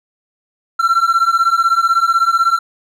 triangle beating tone pair, 1347 / 1363 Hz, E6 / F6, +37 / -43 cents, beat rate 16 Hz, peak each -12 dBFS, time 0.79-2.59 s, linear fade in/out 10 ms, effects none

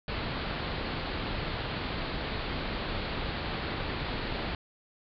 pink low-pass noise, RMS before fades -34 dBFS, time 0.08-4.55 s, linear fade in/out 2 ms, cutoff 4600 Hz, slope 96 dB/octave, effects none

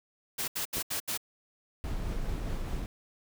white noise bursts, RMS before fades -33 dBFS, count 5, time 0.38-1.176 s, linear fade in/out 10 ms, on 100 ms, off 74 ms
clicks, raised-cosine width 2 ms, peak -26 dBFS, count 2, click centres 0.77 / 0.782 s
brown noise with tremolo, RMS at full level -32 dBFS, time 1.84-2.86 s, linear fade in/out 0 ms, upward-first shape sine, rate 4.8 Hz, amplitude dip 25%
effects none

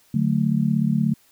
sine chord, D major, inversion none, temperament just, 146.83 / 183.54 / 220.2 Hz, D3 / F#3 / A3, 0 / -14 / +2 cents, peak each -22 / -23 / -21 dBFS, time 0.14-1.14 s, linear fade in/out 5 ms, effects white hiss -58 dBFS RMS until 1.31 s

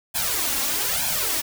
white noise with flanger, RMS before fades -24 dBFS, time 0.14-1.42 s, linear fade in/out 20 ms, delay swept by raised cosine 1.2 to 3.7 ms, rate 1.1 Hz, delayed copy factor +0.9, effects none

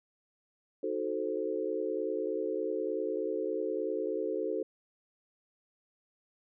sine chord, D# diminished seventh, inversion none, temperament equal, 311.1 / 370 / 440 / 523.3 Hz, D#4 / F#4 / A4 / C5, 0 / 0 / 0 / 0 cents, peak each -38 / -36 / -34 / -37 dBFS, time 0.83-4.63 s, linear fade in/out 5 ms, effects none

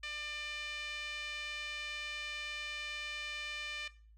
5% pulse tone with band-pass filter, 597 Hz, D5, 28 cents sharp, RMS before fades -42 dBFS, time 0.03-3.88 s, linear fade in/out 5 ms, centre 2200 Hz, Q 2, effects noise-tail reverb RT60 0.4 s tail -17 dB re dry + added 54 Hz sine -57 dBFS peak until 4.17 s

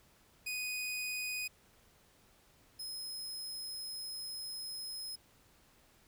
sawtooth tone pair in turn, 2489 / 5124 Hz, D#7 / E8, 0 / -50 cents, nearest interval octave + minor second, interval 1250 cents, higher second, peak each -33 / -38 dBFS, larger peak first, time 0.46-1.48 / 2.79-5.16 s, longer second, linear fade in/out 10 ms, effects pink hiss -66 dBFS RMS until 6.07 s

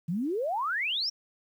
sine exponential sweep, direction up, 155.56 to 5700 Hz, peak -27 dBFS, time 0.08-1.1 s, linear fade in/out 10 ms, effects 10-bit

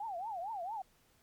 sine tone with vibrato, 787 Hz, G5, 7 cents sharp, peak -37 dBFS, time 0-0.82 s, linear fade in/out 5 ms, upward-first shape triangle, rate 4.4 Hz, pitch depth 300 cents each way, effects pink hiss -69 dBFS RMS until 1.22 s + MP3 96 kbps

